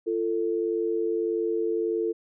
sine tone pair together, 343.1 / 444.7 Hz, F4 / A4, -31 / +18 cents, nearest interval major third, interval 449 cents, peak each -27 / -26 dBFS, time 0.06-2.13 s, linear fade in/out 20 ms, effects none

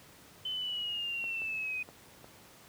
sine linear sweep, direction down, 3060 to 2489 Hz, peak -33 dBFS, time 0.45-1.83 s, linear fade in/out 5 ms
clicks, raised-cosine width 1 ms, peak -35 dBFS, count 4, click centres 1.241 / 1.419 / 1.889 / 2.244 s
effects pink hiss -56 dBFS RMS until 2.68 s + high-pass 80 Hz 12 dB/octave

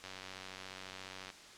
click train, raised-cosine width 0.2 ms, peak -28 dBFS, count 120, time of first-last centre 0.04-1.302 s, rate 94.3 Hz, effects white hiss -54 dBFS RMS until 1.57 s + low-pass 6000 Hz 12 dB/octave

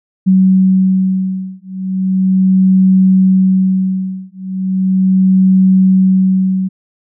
sine beating tone pair, 188.2 / 188.57 Hz, F#3 / F#3, +30 / +33 cents, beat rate 0.37 Hz, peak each -11 dBFS, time 0.26-6.69 s, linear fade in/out 20 ms, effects none

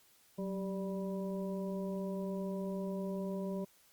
harmonic tone with a mistuned harmonic, 195.6 Hz, G3, 4 cents flat, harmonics 1 / 2 / 3 / 5, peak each -37 / -42 / -43 / -51 dBFS, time 0.38-3.65 s, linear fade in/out 10 ms, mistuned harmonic 1, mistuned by -68 cents, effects white hiss -66 dBFS RMS until 3.92 s + Opus 48 kbps

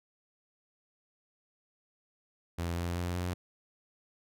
sawtooth tone with pitch steps, 85.3 / 86.59 / 87.9 / 89.23 Hz, F2 / F2 / F2 / F2, -40 / -14 / +12 / +38 cents, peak -28 dBFS, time 2.58-3.34 s, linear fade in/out 10 ms, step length 190 ms, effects none

